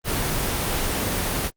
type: noise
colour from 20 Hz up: pink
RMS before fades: -24 dBFS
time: 0.04-1.51 s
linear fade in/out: 50 ms
effects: Opus 24 kbps